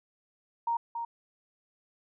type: tone with echo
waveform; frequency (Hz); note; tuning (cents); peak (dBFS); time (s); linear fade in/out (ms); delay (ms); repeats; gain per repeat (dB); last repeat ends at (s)
sine; 932.3; A#5; 0; -26; 0.67-0.77; 5; 280; 1; -6; 1.05
effects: none